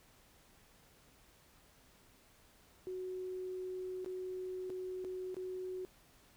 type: tone with dropouts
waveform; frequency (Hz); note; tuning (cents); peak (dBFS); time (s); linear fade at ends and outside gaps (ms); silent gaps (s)
sine; 370; F#4; 0; -39; 2.87-5.85; 0; 4.046-4.061 / 4.697-4.702 / 5.043-5.048 / 5.344-5.367
effects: pink hiss -65 dBFS RMS until 6.36 s